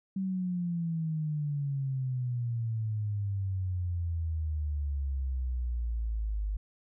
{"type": "exponential sweep", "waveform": "sine", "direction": "down", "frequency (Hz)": [193.5, 50], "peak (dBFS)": -29, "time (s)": [0.16, 6.57], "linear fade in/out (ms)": 5, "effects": []}